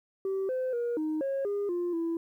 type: tone with pitch steps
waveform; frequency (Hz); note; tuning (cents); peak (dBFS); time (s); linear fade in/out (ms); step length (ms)
sine; 386 / 514 / 476.1 / 310.5 / 545 / 406 / 350.5 / 332.7; G4 / C5 / A#4 / D#4 / C#5 / G#4 / F4 / E4; -27 / -31 / +37 / -3 / -29 / -39 / +6 / +16; -26; 0.25-2.17; 2; 240
effects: tanh soft clip ceiling -26 dBFS + 11-bit